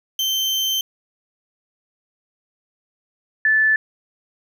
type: tone pair in turn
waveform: 35% pulse / sine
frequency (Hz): 3108 / 1747.5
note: G7 / A6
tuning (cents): -16 / -12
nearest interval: minor seventh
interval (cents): 996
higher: first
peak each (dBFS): -17 / -13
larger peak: second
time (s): 0.19-0.81 / 3.45-3.76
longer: first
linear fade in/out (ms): 2
effects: none